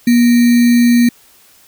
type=tone with sample-and-hold; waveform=sine; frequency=239.3 Hz; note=A#3; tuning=46 cents sharp; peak=-6 dBFS; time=0.07-1.09 s; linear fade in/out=5 ms; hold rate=2100 Hz; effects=white hiss -47 dBFS RMS until 1.67 s